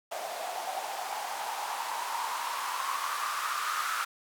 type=noise with band-pass filter sweep; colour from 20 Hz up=blue; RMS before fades=-34 dBFS; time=0.11-4.05 s; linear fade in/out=10 ms; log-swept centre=670 to 1300 Hz; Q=6.2; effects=none